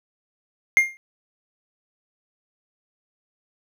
triangle tone with exponential decay, 2118 Hz, C7, 21 cents sharp, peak -7 dBFS, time 0.77-0.97 s, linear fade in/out 0 ms, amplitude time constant 42 ms, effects none

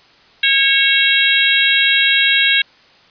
harmonic tone with a mistuned harmonic, 545 Hz, C#5, 29 cents flat, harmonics 3 / 4 / 5 / 6 / 7, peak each -17 / -17 / -17 / -17 / -17 dBFS, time 0.43-2.62 s, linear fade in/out 5 ms, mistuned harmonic 4, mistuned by +22 cents, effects white hiss -48 dBFS RMS until 3.1 s + resampled to 11025 Hz

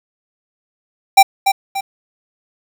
square tone with echo, 784 Hz, G5, in tune, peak -3 dBFS, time 1.17-1.23 s, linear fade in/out 10 ms, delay 290 ms, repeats 2, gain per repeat -8 dB, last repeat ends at 1.81 s, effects 7-bit

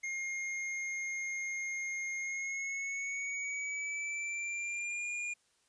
square tone with pitch glide, 2133 to 2422 Hz, C7 to D#7, +33 to -47 cents, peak -36 dBFS, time 0.03-5.34 s, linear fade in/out 10 ms, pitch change +220 cents, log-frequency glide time 2.17-5.07 s, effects white hiss -72 dBFS RMS until 5.68 s + resampled to 22050 Hz

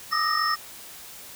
sine tone cluster, 1194 / 1239 / 1288 / 1864 / 5280 Hz, D6 / D#6 / E6 / A#6 / E8, +28 / -8 / -41 / -1 / +2 cents, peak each -28 dBFS, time 0.11-0.56 s, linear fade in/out 20 ms, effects white hiss -43 dBFS RMS until 1.35 s

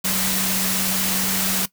sine tone in noise, 189.5 Hz, F#3, 42 cents sharp, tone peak -27 dBFS, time 0.04-1.66 s, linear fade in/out 10 ms, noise white, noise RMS -22 dBFS, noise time 0.04-1.66 s, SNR -8 dB, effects noise-tail reverb RT60 0.1 s tail -18 dB re dry

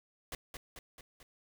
pink noise with echo, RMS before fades -41 dBFS, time 0.32-0.35 s, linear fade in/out 2 ms, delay 220 ms, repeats 4, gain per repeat -4 dB, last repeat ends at 1.23 s, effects none

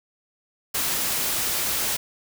white noise, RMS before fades -25 dBFS, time 0.74-1.97 s, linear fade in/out 10 ms, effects none

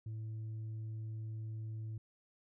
sine tone, 110 Hz, A2, in tune, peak -37 dBFS, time 0.06-1.98 s, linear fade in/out 5 ms, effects tanh soft clip ceiling -39 dBFS

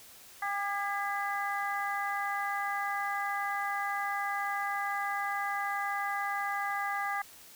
harmonic tone with a mistuned harmonic, 400.9 Hz, G4, 39 cents sharp, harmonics 2 / 3 / 4 / 5, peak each -34 / -36 / -37 / -38 dBFS, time 0.42-7.22 s, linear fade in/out 5 ms, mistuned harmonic 4, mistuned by +41 cents, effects white hiss -53 dBFS RMS until 7.55 s

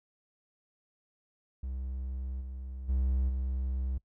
triangle tone with level steps, 64.8 Hz, C2, 16 cents flat, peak -32 / -36 / -24 / -28 dBFS, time 1.63-3.98 s, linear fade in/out 5 ms, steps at 2.4 / 2.88 / 3.28 s, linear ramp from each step 20 ms, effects noise-tail reverb RT60 0.1 s tail -22 dB re dry

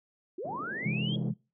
sine linear sweep, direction up, 317.6 to 3322 Hz, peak -34 dBFS, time 0.38-1.16 s, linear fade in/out 5 ms
white band-pass noise, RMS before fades -42 dBFS, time 0.44-1.31 s, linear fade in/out 10 ms, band 140 to 450 Hz, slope 24 dB/octave
sine chord, C augmented, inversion none, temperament equal, 130.81 / 164.81 / 207.7 Hz, C3 / E3 / G#3, 0 / 0 / 0 cents, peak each -33 dBFS, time 0.84-1.34 s, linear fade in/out 20 ms
effects noise-tail reverb RT60 0.3 s tail -23 dB re dry

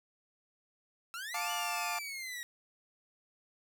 sawtooth exponential two-way sweep, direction up then down, 1318.5 to 2960 to 1891 Hz, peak -36 dBFS, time 1.14-2.43 s, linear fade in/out 0 ms, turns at 1.51 s
sawtooth chord, D minor, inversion first, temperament just, 704.8 / 881 / 1174.7 Hz, F5 / A5 / D6, +16 / +2 / 0 cents, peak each -35 dBFS, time 1.34-1.99 s, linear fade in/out 5 ms
effects none

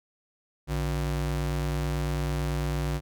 square ring-modulated tone, 105.3 Hz, G#2, 24 cents sharp, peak -24 dBFS, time 0.67-3.01 s, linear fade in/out 50 ms, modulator 44.5 Hz, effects none

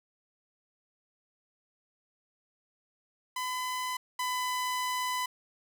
sawtooth tone pair in turn, 1009 / 1003.2 Hz, B5 / B5, +37 / +27 cents, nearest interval unison, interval 10 cents, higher first, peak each -28 / -26 dBFS, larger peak second, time 3.36-3.97 / 4.19-5.26 s, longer second, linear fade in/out 5 ms, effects none

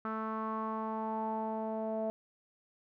sawtooth tone with low-pass filter sweep, 220 Hz, A3, in tune, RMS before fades -36 dBFS, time 0.05-2.1 s, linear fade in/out 0 ms, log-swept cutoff 1300 to 680 Hz, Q 6.2, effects none

